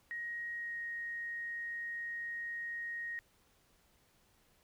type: tone with pitch glide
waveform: sine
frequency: 1884 to 1872.1 Hz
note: A#6 to A#6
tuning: +18 to +7 cents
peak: -38 dBFS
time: 0.11-3.19 s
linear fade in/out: 0 ms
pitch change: -11 cents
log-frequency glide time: 0.56-0.78 s
effects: pink hiss -70 dBFS RMS until 4.63 s